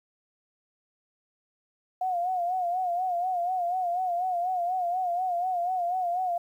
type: tone with vibrato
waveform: sine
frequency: 719 Hz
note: F#5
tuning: 50 cents flat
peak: -25 dBFS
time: 2.01-6.38 s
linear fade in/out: 5 ms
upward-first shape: sine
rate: 4.1 Hz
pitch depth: 76 cents each way
effects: 10-bit